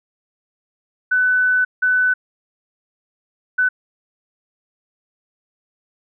sine tone bursts at uneven times, 1500 Hz, F#6, 23 cents sharp, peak -13 dBFS, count 3, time 1.11-1.65 / 1.82-2.14 / 3.58-3.69 s, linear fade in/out 10 ms, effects none

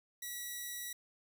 5% pulse tone, 1938 Hz, B6, 33 cents flat, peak -30 dBFS, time 0.22-0.93 s, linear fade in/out 5 ms, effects none

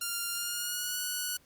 5% pulse tone with pitch glide, 1396.9 to 1475.7 Hz, F6 to F#6, 0 to -5 cents, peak -21 dBFS, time 0.01-1.37 s, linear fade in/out 5 ms, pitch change +95 cents, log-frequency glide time 0.32-1 s, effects pink hiss -64 dBFS RMS until 1.45 s + Opus 32 kbps

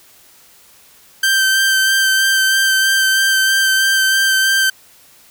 sawtooth tone with vibrato, 1561 Hz, G6, 8 cents flat, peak -8 dBFS, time 1.23-4.7 s, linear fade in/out 5 ms, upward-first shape sine, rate 3.1 Hz, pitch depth 16 cents each way, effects white hiss -47 dBFS RMS until 5.3 s

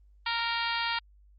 harmonic tone, 464.6 Hz, A#4, 6 cents flat, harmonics 2 / 3 / 4 / 5 / 6 / 7 / 8 / 9 / 10, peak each -33 / -35 / -36 / -37 / -38 / -38 / -39 / -40 / -40 dBFS, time 0.26-0.99 s, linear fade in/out 5 ms, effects added 50 Hz sine -55 dBFS peak until 1.38 s + Opus 24 kbps

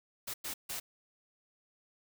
white noise bursts at uneven times, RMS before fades -39 dBFS, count 3, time 0.27-0.34 / 0.44-0.54 / 0.69-0.8 s, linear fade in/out 10 ms, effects none

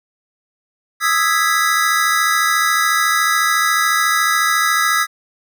square chord, E major seventh, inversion third, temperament equal, 1244.5 / 1318.5 / 1661.2 / 1975.5 Hz, D#6 / E6 / G#6 / B6, 0 / 0 / 0 / 0 cents, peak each -20 dBFS, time 1-5.07 s, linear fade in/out 50 ms, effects none

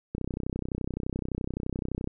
click train, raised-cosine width 3 ms, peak -18 dBFS, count 62, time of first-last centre 0.15-2.074 s, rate 31.7 Hz, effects none

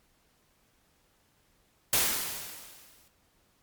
white noise with exponential decay, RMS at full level -23 dBFS, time 1.93-3.08 s, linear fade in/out 2 ms, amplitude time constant 250 ms, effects pink hiss -68 dBFS RMS until 3.62 s + MP3 96 kbps

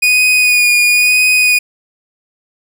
40% pulse tone with vibrato, 2468 Hz, D#7, 15 cents flat, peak -7 dBFS, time 0.02-1.59 s, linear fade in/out 10 ms, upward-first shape sine, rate 0.99 Hz, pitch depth 21 cents each way, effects none

